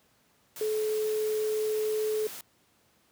sine tone in noise, 430.8 Hz, A4, 37 cents flat, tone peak -26 dBFS, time 0.61-2.27 s, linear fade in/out 2 ms, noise white, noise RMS -42 dBFS, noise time 0.56-2.41 s, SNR +13 dB, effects pink hiss -66 dBFS RMS until 3.11 s + high-pass 100 Hz 12 dB/octave

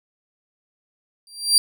30% pulse tone with exponential growth, 4725 Hz, D8, 10 cents sharp, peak -6 dBFS, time 1.27-1.58 s, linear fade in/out 1 ms, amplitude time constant 67 ms, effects none

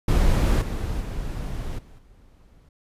brown noise with level steps, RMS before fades -18 / -27 / -30 / -46 / -52 dBFS, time 0.08-2.69 s, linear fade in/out 5 ms, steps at 0.61 / 1 / 1.78 / 1.98 s, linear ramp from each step 10 ms, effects resampled to 32000 Hz

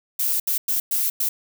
violet noise bursts at uneven times, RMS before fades -22 dBFS, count 5, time 0.19-0.4 / 0.47-0.58 / 0.68-0.8 / 0.91-1.1 / 1.2-1.29 s, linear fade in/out 5 ms, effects none

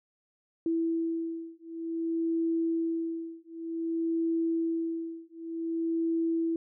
sine beating tone pair, 329.6 / 330.14 Hz, E4 / E4, 0 / +3 cents, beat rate 0.54 Hz, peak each -31 dBFS, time 0.66-6.56 s, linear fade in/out 2 ms, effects none

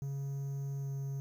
triangle tone with pitch glide, 138.59 to 137.47 Hz, C#3 to C#3, 0 to -14 cents, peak -33 dBFS, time 0.02-1.2 s, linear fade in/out 0 ms, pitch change -14 cents, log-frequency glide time 0.8-0.88 s, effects 10-bit

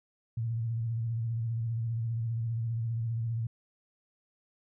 sine tone with vibrato, 114.8 Hz, A#2, 26 cents flat, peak -29 dBFS, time 0.37-3.47 s, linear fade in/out 5 ms, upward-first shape square, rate 15 Hz, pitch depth 43 cents each way, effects none

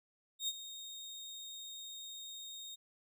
30% pulse tone with ADSR envelope, 3708 Hz, A#7, 10 cents flat, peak -30 dBFS, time 0.39-2.76 s, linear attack 90 ms, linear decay 41 ms, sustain -13 dB, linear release 18 ms, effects none

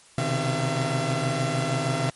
sawtooth tone cluster, 126.4 / 132.8 / 154.8 / 677 Hz, B2 / C3 / D#3 / E5, +41 / +26 / -9 / +46 cents, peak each -25 dBFS, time 0.18-2.1 s, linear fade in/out 2 ms, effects white hiss -53 dBFS RMS until 2.15 s + MP3 48 kbps

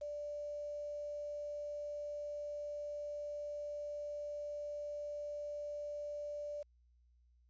sine tone with quantisation, 587.3 Hz, D5, in tune, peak -40 dBFS, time 0.01-6.63 s, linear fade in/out 10 ms, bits 10, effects added 60 Hz sine -66 dBFS peak until 7.49 s + resampled to 16000 Hz

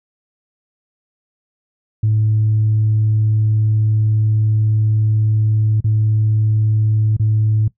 sine tone with dropouts, 108.2 Hz, A2, 29 cents flat, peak -11 dBFS, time 2.03-7.68 s, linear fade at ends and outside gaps 5 ms, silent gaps 5.805-5.843 / 7.167-7.196 s, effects noise-tail reverb RT60 0.1 s tail -19 dB re dry + tanh soft clip ceiling -8 dBFS

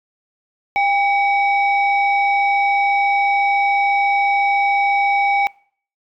sine tone pair together, 801 / 2267 Hz, G5 / C#7, +37 / +38 cents, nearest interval octave + tritone, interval 1801 cents, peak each -14 / -17 dBFS, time 0.76-5.47 s, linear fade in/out 0 ms, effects noise-tail reverb RT60 0.5 s tail -24 dB re dry + tanh soft clip ceiling -9 dBFS

